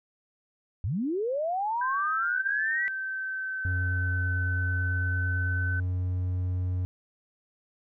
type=linear sweep; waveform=sine; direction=up; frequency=75 to 1975.5 Hz; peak=-26 dBFS; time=0.84-2.88 s; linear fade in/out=0 ms
type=tone with pitch glide; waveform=sine; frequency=1568 to 1517.2 Hz; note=G6 to F#6; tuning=0 to +43 cents; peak=-30 dBFS; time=1.81-5.8 s; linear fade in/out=5 ms; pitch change=-57 cents; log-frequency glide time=2.17-4.37 s
type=tone; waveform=triangle; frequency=90.9 Hz; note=F#2; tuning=30 cents flat; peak=-24 dBFS; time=3.65-6.85 s; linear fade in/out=0 ms
effects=none